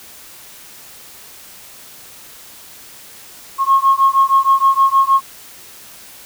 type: beating tone pair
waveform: sine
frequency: 1081 / 1087.4 Hz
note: C#6 / C#6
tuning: -44 / -34 cents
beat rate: 6.4 Hz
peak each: -12 dBFS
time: 3.58-5.21 s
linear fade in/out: 50 ms
effects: tanh soft clip ceiling -2 dBFS + white hiss -39 dBFS RMS until 6.25 s